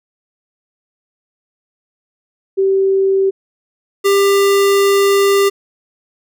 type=tone pair in turn; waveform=sine / square; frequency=387 / 397.4 Hz; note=G4 / G4; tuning=-22 / +24 cents; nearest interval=unison; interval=46 cents; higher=second; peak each=-10 dBFS; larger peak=neither; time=2.57-3.31 / 4.04-5.5 s; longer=second; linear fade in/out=20 ms; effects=none